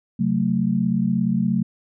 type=chord; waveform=sine; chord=F# diminished; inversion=second; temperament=just; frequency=133.2 / 185 / 222 Hz; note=C3 / F#3 / A3; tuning=+31 / 0 / +16 cents; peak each=-26 / -21 / -21 dBFS; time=0.19-1.63 s; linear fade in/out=10 ms; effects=none